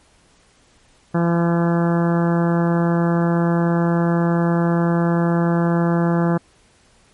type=harmonic tone; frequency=170 Hz; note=F3; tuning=46 cents flat; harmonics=1 / 2 / 3 / 4 / 5 / 6 / 7 / 8 / 9 / 10; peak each=-16 / -22 / -26 / -28 / -30 / -32 / -33 / -34 / -35 / -36 dBFS; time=1.14-6.38 s; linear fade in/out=10 ms; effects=pink hiss -55 dBFS RMS until 7.13 s + MP3 48 kbps